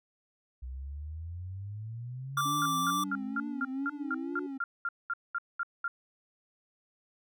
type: exponential sweep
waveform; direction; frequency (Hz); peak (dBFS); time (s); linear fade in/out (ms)
sine; up; 61.74 to 371.2; -37; 0.62-4.47; 10
type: tone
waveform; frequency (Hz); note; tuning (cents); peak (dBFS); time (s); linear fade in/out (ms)
square; 1170; D6; -7; -29; 2.37-3.04; 5
type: tone bursts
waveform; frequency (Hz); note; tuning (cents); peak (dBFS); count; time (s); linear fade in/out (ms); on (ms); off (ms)
sine; 1392; F6; -6; -29; 15; 2.37-5.88; 2; 38; 210
type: tone with vibrato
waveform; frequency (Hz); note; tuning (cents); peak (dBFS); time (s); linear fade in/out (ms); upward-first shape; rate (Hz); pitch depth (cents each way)
triangle; 277.2; C#4; 0; -34; 2.45-4.58; 10; triangle; 2.2; 110
effects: none